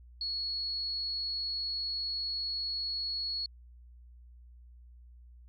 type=tone; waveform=sine; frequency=4355 Hz; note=C#8; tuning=31 cents flat; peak=-32 dBFS; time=0.21-3.46 s; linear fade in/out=2 ms; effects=added 60 Hz sine -51 dBFS peak until 5.48 s